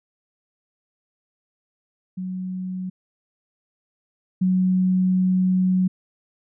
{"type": "tone pair in turn", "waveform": "sine", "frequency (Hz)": [185, 185], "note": ["F#3", "F#3"], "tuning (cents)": [0, 0], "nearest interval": "unison", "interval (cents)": 0, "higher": "neither", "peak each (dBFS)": [-26, -16], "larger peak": "second", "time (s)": [[2.17, 2.9], [4.41, 5.88]], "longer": "second", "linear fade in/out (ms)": 10, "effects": []}